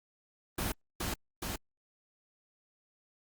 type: noise with echo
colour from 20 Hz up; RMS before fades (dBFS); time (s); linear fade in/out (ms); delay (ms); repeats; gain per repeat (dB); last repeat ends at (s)
pink; -33; 0.58-0.72; 5; 420; 2; -2; 1.56
effects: Opus 32 kbps